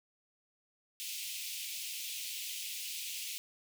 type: high-pass noise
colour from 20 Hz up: pink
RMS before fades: -41 dBFS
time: 1-3.38 s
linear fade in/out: 0 ms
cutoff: 2400 Hz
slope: 48 dB/octave
effects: none